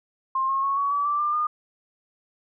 sine tone with pitch steps, 1060 / 1081 / 1102.5 / 1124.3 / 1146.6 / 1169.4 / 1192.6 / 1216.2 Hz, C6 / C#6 / C#6 / C#6 / D6 / D6 / D6 / D#6, +22 / -44 / -10 / +24 / -42 / -8 / +26 / -40 cents, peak -21 dBFS, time 0.35-1.47 s, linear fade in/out 5 ms, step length 140 ms, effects none

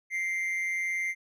triangle tone with amplitude modulation, 2093 Hz, C7, in tune, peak -24 dBFS, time 0.1-1.15 s, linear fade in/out 50 ms, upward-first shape sine, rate 181 Hz, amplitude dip 50%, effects none

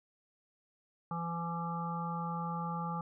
harmonic tone, 168.8 Hz, E3, 41 cents sharp, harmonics 1 / 3 / 5 / 7 / 8, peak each -37 / -48 / -40 / -40 / -51 dBFS, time 1.11-3.01 s, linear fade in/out 2 ms, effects none

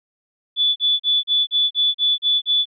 sine tone bursts, 3461 Hz, A7, 29 cents flat, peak -14 dBFS, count 9, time 0.56-2.656 s, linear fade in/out 50 ms, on 200 ms, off 37 ms, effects none

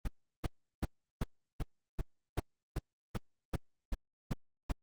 brown noise bursts, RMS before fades -32 dBFS, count 13, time 0.05-4.721 s, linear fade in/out 5 ms, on 27 ms, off 360 ms, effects Opus 32 kbps

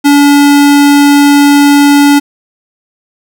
square tone, 286.2 Hz, D4, 45 cents flat, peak -3 dBFS, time 0.04-2.2 s, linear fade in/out 20 ms, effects none

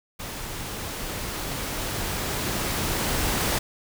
pink noise with level ramp, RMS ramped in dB -35 to -24 dBFS, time 0.19-3.59 s, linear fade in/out 10 ms, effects none

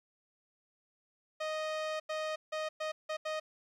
sawtooth tone bursts at uneven times, 622.3 Hz, D#5, in tune, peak -30 dBFS, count 6, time 1.4-2 / 2.09-2.36 / 2.52-2.69 / 2.8-2.92 / 3.09-3.17 / 3.25-3.4 s, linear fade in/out 10 ms, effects low-pass 5000 Hz 12 dB/octave + 12-bit

